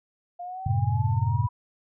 sine linear sweep, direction up, 698.5 to 987.8 Hz, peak -33 dBFS, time 0.39-1.49 s, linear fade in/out 10 ms
sine chord, F# diminished, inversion none, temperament equal with one note detuned, 92.5 / 110 / 132.95 Hz, F#2 / A2 / C3, 0 / 0 / +28 cents, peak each -27 / -24 / -27 dBFS, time 0.66-1.47 s, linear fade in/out 5 ms
effects none

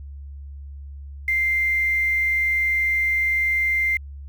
sine tone with quantisation, 2093 Hz, C7, in tune, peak -18 dBFS, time 1.28-3.97 s, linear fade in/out 2 ms, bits 7, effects added 70 Hz sine -34 dBFS peak until 4.28 s

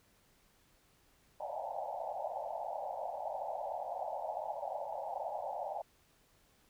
white band-pass noise, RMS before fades -40 dBFS, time 1.4-5.82 s, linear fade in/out 5 ms, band 550 to 880 Hz, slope 96 dB/octave, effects pink hiss -69 dBFS RMS until 6.69 s

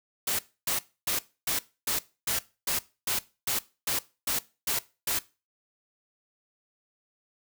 white noise bursts, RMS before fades -28 dBFS, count 13, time 0.27-5.19 s, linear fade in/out 5 ms, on 120 ms, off 280 ms, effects noise-tail reverb RT60 0.3 s tail -19 dB re dry

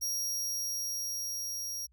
sawtooth tone with level ramp, 5640 Hz, F8, 16 cents sharp, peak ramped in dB -28 to -33 dBFS, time 0.01-1.87 s, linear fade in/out 20 ms, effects added 60 Hz sine -62 dBFS peak until 1.92 s

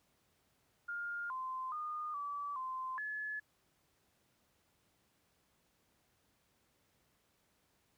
sine tone with pitch steps, 1411 / 1036 / 1222 / 1152 / 1037 / 1712 Hz, F6 / C6 / D#6 / D6 / C6 / A6, +17 / -17 / -32 / -34 / -16 / -48 cents, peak -38 dBFS, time 0.88-3.4 s, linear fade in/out 10 ms, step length 420 ms, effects pink hiss -75 dBFS RMS until 7.97 s + high-pass 60 Hz 12 dB/octave

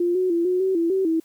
sine tone with pitch steps, 349 / 369.3 / 339.1 / 364.4 / 379.7 / 334.8 / 382.2 / 324.7 Hz, F4 / F#4 / E4 / F#4 / F#4 / E4 / G4 / E4, -1 / -3 / +49 / -26 / +45 / +27 / -44 / -26 cents, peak -18 dBFS, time 0-1.2 s, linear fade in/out 5 ms, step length 150 ms, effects white hiss -59 dBFS RMS until 1.24 s

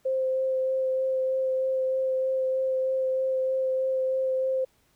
sine tone with vibrato, 523.3 Hz, C5, in tune, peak -23 dBFS, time 0.05-4.65 s, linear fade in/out 10 ms, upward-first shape sine, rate 3.2 Hz, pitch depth 9 cents each way, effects pink hiss -66 dBFS RMS until 4.95 s

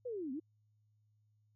sine linear two-way sweep, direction down then up, 515 to 247.4 to 339.4 Hz, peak -38 dBFS, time 0.05-0.4 s, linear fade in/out 10 ms, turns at 0.32 s, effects added 106 Hz sine -70 dBFS peak until 1.55 s

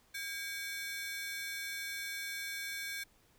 sawtooth ring-modulated tone, 1935 Hz, B6, 36 cents flat, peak -32 dBFS, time 0.14-3.04 s, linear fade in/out 10 ms, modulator 327 Hz, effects pink hiss -68 dBFS RMS until 3.38 s

